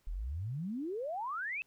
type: exponential sweep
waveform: sine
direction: up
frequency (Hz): 36.71 to 2677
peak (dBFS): -35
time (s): 0.07-1.62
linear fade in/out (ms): 0
effects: pink hiss -73 dBFS RMS until 1.66 s